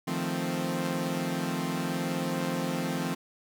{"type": "chord", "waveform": "sawtooth", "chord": "F dominant seventh", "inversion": "third", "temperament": "equal", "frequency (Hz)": [155.56, 174.61, 220, 261.6], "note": ["Eb3", "F3", "A3", "C4"], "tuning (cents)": [0, 0, 0, 0], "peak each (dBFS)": [-32, -29, -33, -29], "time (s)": [0.07, 3.15], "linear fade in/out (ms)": 10, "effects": []}